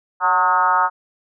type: tone with frequency modulation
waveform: sine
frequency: 1090 Hz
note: C#6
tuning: 29 cents flat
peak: -13 dBFS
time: 0.2-0.9 s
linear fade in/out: 50 ms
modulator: 176 Hz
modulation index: 1.8
effects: none